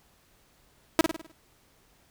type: tone with echo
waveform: sawtooth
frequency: 323.2 Hz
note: E4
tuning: 34 cents flat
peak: -12 dBFS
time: 0.99-1.01 s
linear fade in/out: 0 ms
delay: 51 ms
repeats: 6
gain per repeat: -6 dB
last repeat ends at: 1.316 s
effects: pink hiss -63 dBFS RMS until 2.1 s